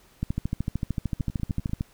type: two click trains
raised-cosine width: 5 ms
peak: -23 / -14 dBFS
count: 6 / 22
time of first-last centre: 1.2-1.695 / 0.23-1.809 s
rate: 10.1 / 13.3 Hz
effects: pink hiss -58 dBFS RMS until 1.93 s